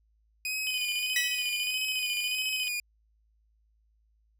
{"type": "tone with vibrato", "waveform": "sawtooth", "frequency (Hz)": 2489, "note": "D#7", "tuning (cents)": 0, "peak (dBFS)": -27, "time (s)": [0.45, 2.8], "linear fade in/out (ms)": 2, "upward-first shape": "sine", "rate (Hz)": 1.6, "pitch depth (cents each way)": 40}
{"type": "tone with tremolo", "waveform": "sine", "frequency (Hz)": 3026, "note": "F#7", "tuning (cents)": 38, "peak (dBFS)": -30, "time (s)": [0.67, 2.68], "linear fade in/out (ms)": 0, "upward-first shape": "square", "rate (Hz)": 14, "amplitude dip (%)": 70}
{"type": "tone with exponential decay", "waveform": "sawtooth", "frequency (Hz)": 1950, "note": "B6", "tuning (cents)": -23, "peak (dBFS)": -20, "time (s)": [1.16, 1.55], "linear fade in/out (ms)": 2, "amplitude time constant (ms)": 83}
{"effects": ["added 54 Hz sine -65 dBFS peak until 4.39 s"]}